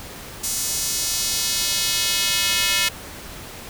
square tone with high-pass filter sweep, 196 Hz, G3, in tune, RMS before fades -22 dBFS, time 0.43-2.89 s, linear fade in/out 10 ms, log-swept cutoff 7000 to 2500 Hz, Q 1.2, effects pink hiss -37 dBFS RMS until 3.69 s

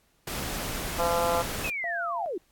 pink noise, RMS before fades -33 dBFS, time 0.27-1.7 s, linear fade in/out 5 ms
harmonic tone, 170.7 Hz, F3, 39 cents flat, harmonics 3 / 4 / 5 / 6 / 7 / 8, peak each -27 / -29 / -31 / -33 / -34 / -35 dBFS, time 0.98-1.43 s, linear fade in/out 20 ms
sine linear sweep, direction down, 2629 to 311.1 Hz, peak -29 dBFS, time 1.64-2.38 s, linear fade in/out 5 ms
sine tone, 687 Hz, F5, 29 cents flat, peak -32 dBFS, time 1.84-2.26 s, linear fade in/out 0 ms
effects pink hiss -67 dBFS RMS until 2.51 s + AAC 64 kbps

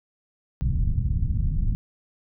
pink low-pass noise, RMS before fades -23 dBFS, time 0.61-1.75 s, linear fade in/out 0 ms, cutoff 150 Hz, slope 24 dB/octave, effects none

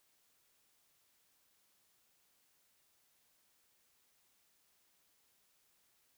silence, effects white hiss -74 dBFS RMS until 6.17 s

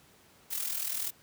blue noise with amplitude modulation, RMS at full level -31 dBFS, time 0.5-1.11 s, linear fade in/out 20 ms, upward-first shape sine, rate 40.5 Hz, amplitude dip 65%, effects pink hiss -60 dBFS RMS until 1.22 s + high-pass 80 Hz 12 dB/octave

